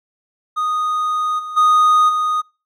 triangle tone with level steps, 1240 Hz, D#6, 6 cents flat, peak -15 / -24 / -8 / -14 dBFS, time 0.56-2.42 s, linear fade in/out 20 ms, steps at 1.38 / 1.56 / 2.08 s, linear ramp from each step 20 ms, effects noise-tail reverb RT60 0.3 s tail -24 dB re dry

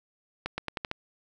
accelerating click train, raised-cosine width 0.3 ms, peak -15 dBFS, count 6, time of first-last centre 0.46-0.914 s, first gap 120 ms, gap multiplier 0.86, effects none

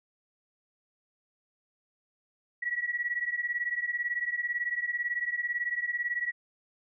sine beating tone pair, 1923 / 1941 Hz, B6 / B6, -47 / -31 cents, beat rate 18 Hz, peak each -31 / -33 dBFS, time 2.62-6.32 s, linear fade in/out 10 ms, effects none

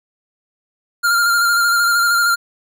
square tone with vibrato, 1396.9 Hz, F6, in tune, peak -13 dBFS, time 1.03-2.36 s, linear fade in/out 20 ms, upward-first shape square, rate 13 Hz, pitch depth 23 cents each way, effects none

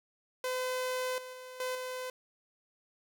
sawtooth tone with level steps, 509 Hz, C5, 48 cents flat, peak -28 / -39 / -41 / -29 / -33 dBFS, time 0.44-2.1 s, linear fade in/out 2 ms, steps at 1.18 / 1.33 / 1.6 / 1.75 s, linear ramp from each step 2 ms, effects none

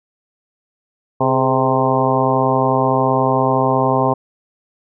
harmonic tone with a mistuned harmonic, 130.81 Hz, C3, in tune, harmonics 1 / 2 / 3 / 4 / 5 / 6 / 7 / 8, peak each -21 / -21 / -21 / -21 / -21 / -21 / -21 / -21 dBFS, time 1.2-4.14 s, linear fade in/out 10 ms, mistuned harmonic 3, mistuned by +61 cents, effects none

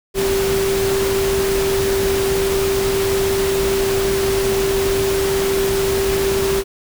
sine tone in noise, 390 Hz, G4, 9 cents flat, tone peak -16 dBFS, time 0.14-6.64 s, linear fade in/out 50 ms, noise pink, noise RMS -23 dBFS, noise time 0.14-6.64 s, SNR +4 dB, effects none

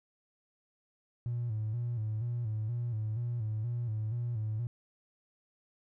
triangle tone with vibrato, 113.8 Hz, A#2, 41 cents flat, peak -28 dBFS, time 1.26-4.67 s, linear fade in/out 0 ms, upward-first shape square, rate 2.1 Hz, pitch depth 88 cents each way, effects tanh soft clip ceiling -28 dBFS

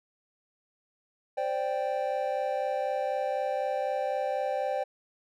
triangle chord, C suspended second, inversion none, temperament equal, 523.3 / 587.3 / 784 Hz, C5 / D5 / G5, 0 / 0 / 0 cents, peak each -30 dBFS, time 1.37-4.84 s, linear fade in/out 10 ms, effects none

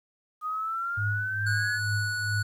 sine exponential sweep, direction up, 1234 to 1718 Hz, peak -28 dBFS, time 0.41-1.8 s, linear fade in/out 50 ms
sine tone with tremolo, 103.83 Hz, G#2, in tune, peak -25 dBFS, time 0.97-2.43 s, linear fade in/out 10 ms, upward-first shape triangle, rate 2.3 Hz, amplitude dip 90%
square tone, 1471 Hz, F#6, 11 cents flat, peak -29 dBFS, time 1.46-2.43 s, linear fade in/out 10 ms
effects low-pass 10000 Hz 12 dB/octave + 10-bit

